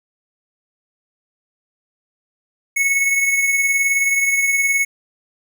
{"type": "beating tone pair", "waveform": "square", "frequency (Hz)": [2200, 2219], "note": ["C#7", "C#7"], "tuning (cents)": [-14, 1], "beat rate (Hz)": 19, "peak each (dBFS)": [-16, -25], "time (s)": [2.76, 4.85], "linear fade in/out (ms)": 10, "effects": []}